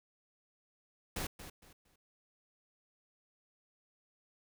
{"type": "noise with echo", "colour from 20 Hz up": "pink", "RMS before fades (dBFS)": -38, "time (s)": [1.16, 1.27], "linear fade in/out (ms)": 5, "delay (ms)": 230, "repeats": 3, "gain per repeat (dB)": -11, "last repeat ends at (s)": 1.96, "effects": []}